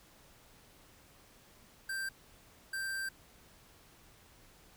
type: tone bursts at uneven times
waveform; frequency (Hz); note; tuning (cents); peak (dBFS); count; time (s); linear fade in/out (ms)
square; 1571; G6; +3; -36; 2; 1.89-2.09 / 2.73-3.09; 5
effects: pink hiss -61 dBFS RMS until 4.76 s